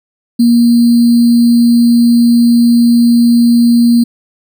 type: tone with sample-and-hold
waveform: sine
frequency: 236.6 Hz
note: A#3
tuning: 26 cents sharp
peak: -4 dBFS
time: 0.39-4.04 s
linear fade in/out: 10 ms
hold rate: 4410 Hz
effects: none